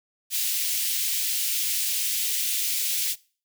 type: high-pass noise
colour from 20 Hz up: white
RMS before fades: -26 dBFS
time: 0.3-3.16 s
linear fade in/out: 50 ms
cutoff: 2400 Hz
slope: 24 dB/octave
effects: noise-tail reverb RT60 0.4 s tail -22 dB re dry